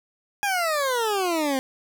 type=exponential sweep; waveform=20% pulse; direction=down; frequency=830.6 to 258.2 Hz; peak=-17 dBFS; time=0.43-1.59 s; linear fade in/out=0 ms; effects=9-bit